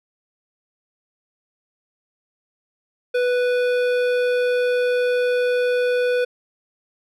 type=tone with hard clipping; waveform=sine; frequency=493.9 Hz; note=B4; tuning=in tune; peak=-19 dBFS; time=3.14-6.25 s; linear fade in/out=10 ms; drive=13 dB; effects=none